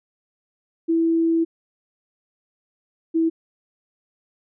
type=tone pair in turn; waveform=sine; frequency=329.6 / 326.6 Hz; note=E4 / E4; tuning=0 / -16 cents; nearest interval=unison; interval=16 cents; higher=first; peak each=-16 dBFS; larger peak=neither; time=0.88-1.45 / 3.14-3.3 s; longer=first; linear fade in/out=20 ms; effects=none